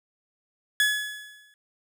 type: tone with exponential decay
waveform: 30% pulse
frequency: 1698 Hz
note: G#6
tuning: 38 cents sharp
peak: -15 dBFS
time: 0.8-1.54 s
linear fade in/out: 1 ms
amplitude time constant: 160 ms
effects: none